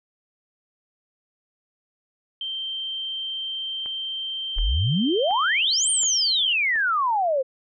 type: tone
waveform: sine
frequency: 3136 Hz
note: G7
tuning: in tune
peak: -27 dBFS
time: 2.41-6.53 s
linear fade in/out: 2 ms
type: click train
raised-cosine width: 0.5 ms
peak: -27 dBFS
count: 5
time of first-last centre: 3.86-6.759 s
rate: 1.38 Hz
type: exponential two-way sweep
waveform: sine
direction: up then down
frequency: 32.96 to 9110 to 507 Hz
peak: -19 dBFS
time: 4.56-7.43 s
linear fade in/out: 20 ms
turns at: 5.9 s
effects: none